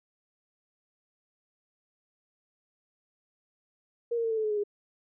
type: tone with pitch steps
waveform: sine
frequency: 471.4 / 462.2 / 453.2 / 444.4 / 435.8 / 427.3 / 419 / 410.9 Hz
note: A#4 / A#4 / A#4 / A4 / A4 / G#4 / G#4 / G#4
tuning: +19 / -15 / -49 / +17 / -17 / +49 / +15 / -18 cents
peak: -26 dBFS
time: 4.11-4.638 s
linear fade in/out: 10 ms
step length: 66 ms
effects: none